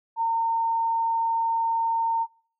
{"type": "tone", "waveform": "sine", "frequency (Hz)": 913, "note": "A#5", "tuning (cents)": -36, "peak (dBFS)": -21, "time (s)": [0.16, 2.27], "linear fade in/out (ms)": 50, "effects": ["noise-tail reverb RT60 0.5 s tail -24 dB re dry"]}